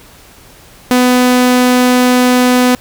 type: tone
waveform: sawtooth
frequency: 249.7 Hz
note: B3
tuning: 19 cents sharp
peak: -3 dBFS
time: 0.91-2.75 s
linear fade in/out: 0 ms
effects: pink hiss -40 dBFS RMS until 2.8 s